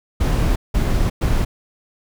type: noise bursts at uneven times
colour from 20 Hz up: brown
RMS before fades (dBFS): -17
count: 3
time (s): 0.2-0.56 / 0.74-1.1 / 1.21-1.45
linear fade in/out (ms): 10
effects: none